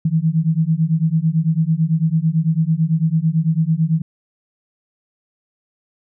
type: beating tone pair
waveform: sine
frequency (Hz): 156.6 / 165.6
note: D#3 / E3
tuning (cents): +11 / +8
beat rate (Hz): 9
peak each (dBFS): -17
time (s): 0.05-4.02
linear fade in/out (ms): 5
effects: none